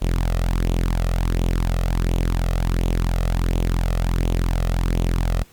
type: tone with flanger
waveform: sawtooth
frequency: 43 Hz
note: F1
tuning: 26 cents flat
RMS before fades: -20 dBFS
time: 0.01-5.44 s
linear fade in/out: 20 ms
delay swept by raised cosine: 0.29 to 1.59 ms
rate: 1.4 Hz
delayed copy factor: +0.6
effects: pink hiss -52 dBFS RMS until 5.52 s + Opus 48 kbps